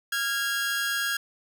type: tone pair together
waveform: sawtooth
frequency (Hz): 1390.3 / 1642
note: F6 / G#6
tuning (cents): -8 / -20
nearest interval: minor third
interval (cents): 288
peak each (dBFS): -28 / -23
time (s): 0.12-1.17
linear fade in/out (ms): 5
effects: none